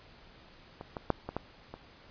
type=clicks; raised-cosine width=1 ms; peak=-27 / -22 / -11 / -22 / -18 / -27 dBFS; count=6; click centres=0.811 / 0.968 / 1.103 / 1.29 / 1.366 / 1.74 s; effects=pink hiss -56 dBFS RMS until 2.1 s + resampled to 11025 Hz